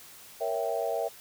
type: chord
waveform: sine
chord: A# diminished seventh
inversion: none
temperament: equal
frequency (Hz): 466.2 / 554.4 / 659.3 / 784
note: A#4 / C#5 / E5 / G5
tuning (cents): 0 / 0 / 0 / 0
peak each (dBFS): -33 / -34 / -31 / -35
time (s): 0.4-1.09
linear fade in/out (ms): 20
effects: white hiss -50 dBFS RMS until 1.2 s